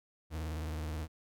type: tone with vibrato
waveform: 40% pulse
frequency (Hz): 78.3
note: D#2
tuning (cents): +11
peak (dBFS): -35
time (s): 0.3-1.08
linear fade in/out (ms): 50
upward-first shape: sine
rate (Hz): 19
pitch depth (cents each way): 110
effects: none